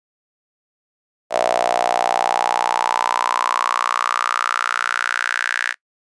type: tone with high-pass filter sweep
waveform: sawtooth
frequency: 60 Hz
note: B1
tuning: 49 cents flat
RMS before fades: -20 dBFS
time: 1.3-5.75 s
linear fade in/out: 50 ms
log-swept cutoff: 640 to 1700 Hz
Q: 6
effects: noise-tail reverb RT60 0.1 s tail -23 dB re dry + resampled to 22050 Hz